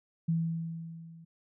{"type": "tone with level ramp", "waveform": "sine", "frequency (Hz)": 164.81, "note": "E3", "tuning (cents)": 0, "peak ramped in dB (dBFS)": [-24, -49], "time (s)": [0.28, 1.25], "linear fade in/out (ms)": 10, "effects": []}